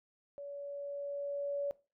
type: tone with level ramp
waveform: sine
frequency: 568 Hz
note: C#5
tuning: 42 cents sharp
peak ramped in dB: -42 to -32 dBFS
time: 0.38-1.71 s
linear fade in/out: 0 ms
effects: noise-tail reverb RT60 0.3 s tail -20 dB re dry